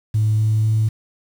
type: tone with pitch steps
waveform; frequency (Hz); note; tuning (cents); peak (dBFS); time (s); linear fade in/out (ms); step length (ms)
sine; 107.9 / 108.71 / 109.53; A2 / A2 / A2; -33 / -20 / -7; -13; 0.14-0.89; 10; 250
effects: tanh soft clip ceiling -10 dBFS + 7-bit